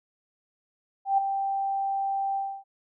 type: tone with ADSR envelope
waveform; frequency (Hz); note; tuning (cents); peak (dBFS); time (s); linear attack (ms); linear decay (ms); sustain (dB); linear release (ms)
sine; 785; G5; +2; -17; 1.05-2.64; 130; 6; -8; 280
effects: none